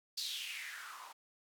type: noise with band-pass filter sweep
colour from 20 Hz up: blue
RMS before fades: -44 dBFS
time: 0.17-1.13 s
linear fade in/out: 10 ms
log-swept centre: 4500 to 850 Hz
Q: 5.2
effects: none